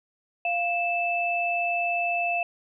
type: tone pair together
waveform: sine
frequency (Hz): 695.7 / 2634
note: F5 / E7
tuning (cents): -7 / -2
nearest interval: octave + major seventh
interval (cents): 2305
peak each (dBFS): -26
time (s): 0.45-2.43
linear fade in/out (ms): 2
effects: none